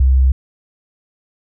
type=tone; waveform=sine; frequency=65.41 Hz; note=C2; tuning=in tune; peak=-8 dBFS; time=0-0.32 s; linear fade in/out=5 ms; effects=none